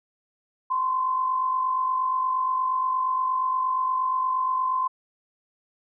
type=tone pair together; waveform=sine; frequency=1030 / 1078.5 Hz; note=C6 / C#6; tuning=-28 / -48 cents; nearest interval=minor second; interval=80 cents; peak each=-22 / -32 dBFS; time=0.7-4.88 s; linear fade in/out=10 ms; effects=none